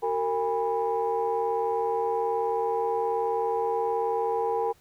sine tone cluster, 378.8 / 457.6 / 811 / 984 Hz, F#4 / A#4 / G#5 / B5, +41 / -32 / -41 / -7 cents, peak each -35 / -26 / -28 / -33 dBFS, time 0.02-4.73 s, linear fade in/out 20 ms, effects tanh soft clip ceiling -15 dBFS + pink hiss -61 dBFS RMS until 4.8 s

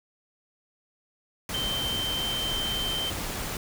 sine tone in noise, 3116 Hz, G7, 11 cents flat, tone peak -28 dBFS, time 1.54-3.1 s, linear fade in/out 2 ms, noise pink, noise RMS -33 dBFS, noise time 1.49-3.57 s, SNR +2 dB, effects none

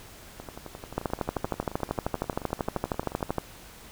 two click trains, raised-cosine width 1 ms, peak -12 / -24 dBFS, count 32 / 34, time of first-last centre 0.98-3.383 / 0.4-3.295 s, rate 12.9 / 11.4 Hz, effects pink hiss -48 dBFS RMS until 3.91 s

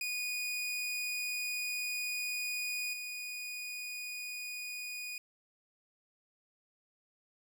sawtooth tone with level steps, 2466 Hz, D#7, 16 cents flat, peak -31 / -36 dBFS, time 0.01-5.18 s, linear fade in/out 2 ms, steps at 2.93 s, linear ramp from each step 5 ms, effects none

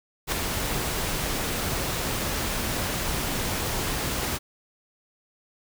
pink noise with ADSR envelope, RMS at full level -23 dBFS, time 0.27-4.39 s, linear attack 51 ms, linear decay 4 ms, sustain -5 dB, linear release 33 ms, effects none

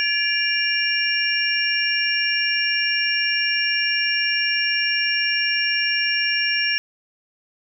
sine tone cluster, 1708 / 2362 / 2818 / 5530 Hz, G#6 / D7 / F7 / F8, +48 / +9 / +15 / -18 cents, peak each -24 dBFS, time 0-6.78 s, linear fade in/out 0 ms, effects none

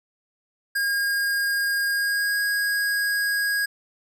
square tone with pitch glide, 1623 to 1643.8 Hz, G#6 to G#6, -40 to -18 cents, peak -22 dBFS, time 0.75-3.66 s, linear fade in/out 10 ms, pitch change +22 cents, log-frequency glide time 1.9-2.4 s, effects none

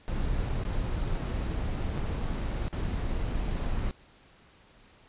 brown noise with dropouts, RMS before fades -30 dBFS, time 0.08-3.91 s, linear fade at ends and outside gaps 0 ms, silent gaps 0.637-0.65 / 1.976-1.981 / 2.681-2.728 s, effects pink hiss -58 dBFS RMS until 5.08 s + resampled to 8000 Hz

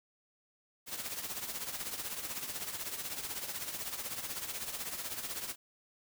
white noise with tremolo, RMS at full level -37 dBFS, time 0.86-5.56 s, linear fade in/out 50 ms, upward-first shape triangle, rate 16 Hz, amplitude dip 70%, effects none

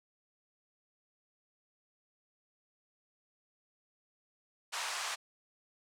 pink band-pass noise, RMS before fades -38 dBFS, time 4.72-5.16 s, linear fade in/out 20 ms, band 780 to 8800 Hz, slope 24 dB/octave, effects none

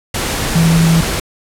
sine tone in noise, 164.81 Hz, E3, in tune, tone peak -8 dBFS, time 0.55-1.01 s, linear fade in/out 5 ms, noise pink, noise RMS -18 dBFS, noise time 0.14-1.2 s, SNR +7 dB, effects low-pass 12000 Hz 12 dB/octave

